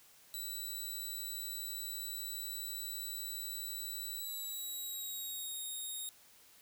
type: tone with pitch glide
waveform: 5% pulse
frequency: 3951 to 3731 Hz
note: B7 to A#7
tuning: 0 to +1 cents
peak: -33 dBFS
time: 0.34-6.09 s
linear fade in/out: 0 ms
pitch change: -99 cents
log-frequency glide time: 4.14-5.62 s
effects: white hiss -62 dBFS RMS until 6.61 s